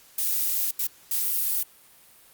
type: noise bursts at uneven times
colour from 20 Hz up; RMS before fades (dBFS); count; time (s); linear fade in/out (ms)
violet; -25; 3; 0.18-0.71 / 0.79-0.87 / 1.11-1.63; 5
effects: white hiss -54 dBFS RMS until 2.33 s + Opus 48 kbps